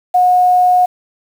sine tone with quantisation, 725 Hz, F#5, 35 cents flat, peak -7 dBFS, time 0.14-0.86 s, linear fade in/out 10 ms, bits 6, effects none

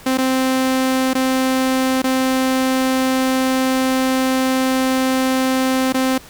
sawtooth tone with dropouts, 260.9 Hz, C4, 5 cents flat, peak -11 dBFS, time 0.06-6.18 s, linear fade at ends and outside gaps 5 ms, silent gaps 0.175-0.183 / 1.134-1.15 / 2.02-2.04 / 5.925-5.943 s, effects pink hiss -41 dBFS RMS until 6.29 s

